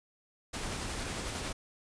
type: noise with tremolo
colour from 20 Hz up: pink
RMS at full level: -36 dBFS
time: 0.53-1.53 s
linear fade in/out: 10 ms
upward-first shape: sine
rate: 11 Hz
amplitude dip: 25%
effects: resampled to 22050 Hz